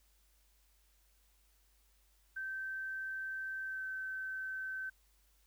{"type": "tone with pitch glide", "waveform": "sine", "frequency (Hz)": [1551, 1537.6], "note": ["G6", "G6"], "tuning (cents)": [-19, -34], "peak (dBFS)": -38, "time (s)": [2.36, 4.9], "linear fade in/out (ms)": 10, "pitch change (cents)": -15, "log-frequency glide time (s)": [3.65, 3.83], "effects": ["added 50 Hz sine -69 dBFS peak until 5.46 s", "white hiss -73 dBFS RMS until 5.46 s"]}